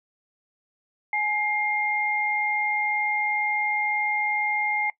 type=tone pair together; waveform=sine; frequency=840 / 2117 Hz; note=G#5 / C7; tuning=+19 / +20 cents; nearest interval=octave + major third; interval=1601 cents; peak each=-27 / -24 dBFS; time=1.13-4.9 s; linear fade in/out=2 ms; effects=noise-tail reverb RT60 0.1 s tail -20 dB re dry